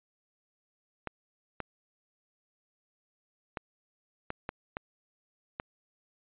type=clicks; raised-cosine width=0.5 ms; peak=-19 dBFS; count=7; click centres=1.073 / 1.603 / 3.572 / 4.304 / 4.491 / 4.769 / 5.599 s; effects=resampled to 8000 Hz